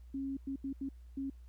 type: tone bursts at uneven times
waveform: sine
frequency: 271.8 Hz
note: C#4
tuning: 34 cents flat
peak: -35 dBFS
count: 5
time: 0.14-0.37 / 0.47-0.56 / 0.64-0.73 / 0.81-0.89 / 1.17-1.3 s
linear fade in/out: 5 ms
effects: added 60 Hz sine -50 dBFS peak until 1.48 s + pink hiss -75 dBFS RMS until 1.48 s